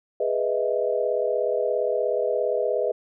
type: chord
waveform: sine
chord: E major seventh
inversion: first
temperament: equal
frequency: 415.3 / 493.9 / 622.3 / 659.3 Hz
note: G#4 / B4 / D#5 / E5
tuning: 0 / 0 / 0 / 0 cents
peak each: -27 / -25 / -26 / -31 dBFS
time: 0.2-2.92 s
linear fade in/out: 5 ms
effects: none